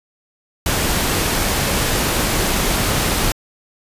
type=noise; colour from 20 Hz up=pink; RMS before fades=-18 dBFS; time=0.66-3.32 s; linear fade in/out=2 ms; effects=resampled to 32000 Hz